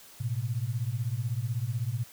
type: beating tone pair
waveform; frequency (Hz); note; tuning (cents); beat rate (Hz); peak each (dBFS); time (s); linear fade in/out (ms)
sine; 110 / 126; A2 / B2; 0 / +35; 16; -31 / -31; 0.2-2.04; 10
effects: white hiss -52 dBFS RMS until 2.12 s